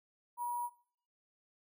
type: tone with sample-and-hold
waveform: sine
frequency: 962 Hz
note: B5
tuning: 46 cents flat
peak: -34 dBFS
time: 0.37-0.7 s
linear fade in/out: 50 ms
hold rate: 11025 Hz
effects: noise-tail reverb RT60 0.5 s tail -17 dB re dry